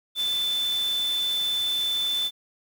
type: tone in noise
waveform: sine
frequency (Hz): 3520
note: A7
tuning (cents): 0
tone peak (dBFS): -23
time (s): 0.15-2.31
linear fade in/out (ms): 50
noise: white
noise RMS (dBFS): -38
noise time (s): 0.15-2.31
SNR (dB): +12
effects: none